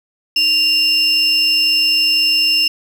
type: tone pair together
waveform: sine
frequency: 2794 / 5274 Hz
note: F7 / E8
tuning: 0 / 0 cents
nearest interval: major seventh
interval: 1100 cents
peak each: -12 dBFS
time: 0.36-2.68 s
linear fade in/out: 5 ms
effects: tanh soft clip ceiling -8 dBFS + 7-bit